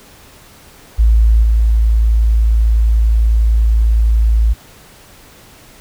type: tone with level steps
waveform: sine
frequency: 55.4 Hz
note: A1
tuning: 13 cents sharp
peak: -6 / -8 dBFS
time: 0.98-4.54 s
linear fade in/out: 20 ms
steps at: 1.42 s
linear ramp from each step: 20 ms
effects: pink hiss -42 dBFS RMS until 5.8 s